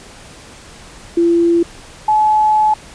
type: tone pair in turn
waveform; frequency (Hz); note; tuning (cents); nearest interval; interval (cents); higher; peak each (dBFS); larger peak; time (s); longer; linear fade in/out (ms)
sine; 340 / 856.7; F4 / A5; -46 / -46; octave + major third; 1600; second; -9; neither; 1.17-1.63 / 2.08-2.74; second; 5
effects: pink hiss -38 dBFS RMS until 2.94 s + resampled to 22050 Hz